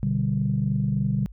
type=chord; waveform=sine; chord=G major; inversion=first; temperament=equal; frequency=123.47 / 146.83 / 196 Hz; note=B2 / D3 / G3; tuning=0 / 0 / 0 cents; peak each=-25 dBFS; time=0.03-1.26 s; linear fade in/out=0 ms; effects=tanh soft clip ceiling -12 dBFS + added 50 Hz sine -40 dBFS peak until 1.32 s